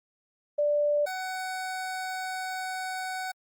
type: tone pair in turn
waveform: sine / 25% pulse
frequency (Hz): 588 / 748.3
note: D5 / F#5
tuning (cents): +2 / +19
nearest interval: major third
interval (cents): 417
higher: second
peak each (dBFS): -22 / -28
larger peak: first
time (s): 0.58-1.06 / 1.06-3.32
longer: second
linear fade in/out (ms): 10
effects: Opus 24 kbps